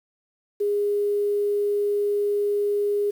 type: tone with quantisation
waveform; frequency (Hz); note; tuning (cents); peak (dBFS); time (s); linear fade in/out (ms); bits
sine; 410; G#4; -22; -20; 0.6-3.11; 10; 8
effects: none